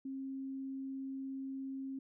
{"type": "tone", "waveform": "sine", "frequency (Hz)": 268.3, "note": "C4", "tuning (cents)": 44, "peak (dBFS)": -39, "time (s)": [0.05, 1.99], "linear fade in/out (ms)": 5, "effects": []}